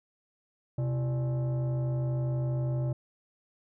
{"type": "tone with frequency modulation", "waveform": "sine", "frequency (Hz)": 129.1, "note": "C3", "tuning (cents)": -23, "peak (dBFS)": -24, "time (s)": [0.78, 2.93], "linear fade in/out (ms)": 5, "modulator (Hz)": 464, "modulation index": 0.42, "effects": ["tanh soft clip ceiling -26 dBFS"]}